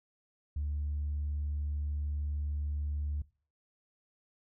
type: tone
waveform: sine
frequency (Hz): 73.42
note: D2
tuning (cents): 0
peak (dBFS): -30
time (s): 0.56-3.22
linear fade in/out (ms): 5
effects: noise-tail reverb RT60 0.4 s tail -22 dB re dry + tanh soft clip ceiling -28 dBFS